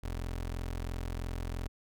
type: tone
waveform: 25% pulse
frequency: 43 Hz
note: F1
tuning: 26 cents flat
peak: -31 dBFS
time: 0.03-1.68 s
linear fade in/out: 10 ms
effects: none